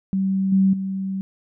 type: tone with level steps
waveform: sine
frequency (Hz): 192.2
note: G3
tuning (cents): -34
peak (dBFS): -18 / -13 / -23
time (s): 0.13-1.21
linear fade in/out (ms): 0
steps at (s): 0.52 / 0.73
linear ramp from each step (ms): 5
effects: none